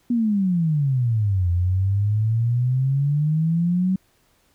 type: exponential two-way sweep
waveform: sine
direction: down then up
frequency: 245.3 to 86.2 to 190.1 Hz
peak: -17 dBFS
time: 0.1-3.96 s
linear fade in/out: 5 ms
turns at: 1.5 s
effects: pink hiss -62 dBFS RMS until 4.54 s